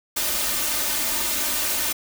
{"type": "noise with comb filter", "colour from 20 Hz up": "white", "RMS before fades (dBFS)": -24, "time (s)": [0.16, 1.93], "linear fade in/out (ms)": 10, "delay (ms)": 3.3, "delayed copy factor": 0.75, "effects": []}